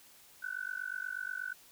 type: tone with amplitude modulation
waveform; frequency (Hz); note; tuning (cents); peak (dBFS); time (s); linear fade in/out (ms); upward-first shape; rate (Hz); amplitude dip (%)
sine; 1500; F#6; +23; -32; 0.42-1.54; 20; sine; 48.3; 100
effects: white hiss -59 dBFS RMS until 1.71 s